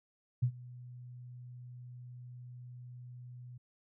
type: tone with ADSR envelope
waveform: sine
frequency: 123.47 Hz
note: B2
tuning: in tune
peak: -24 dBFS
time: 0.42-3.58 s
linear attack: 13 ms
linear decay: 76 ms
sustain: -22 dB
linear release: 9 ms
effects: none